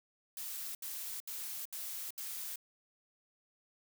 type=noise bursts; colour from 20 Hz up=blue; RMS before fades=-42 dBFS; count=5; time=0.37-2.558 s; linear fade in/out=2 ms; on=380 ms; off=72 ms; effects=none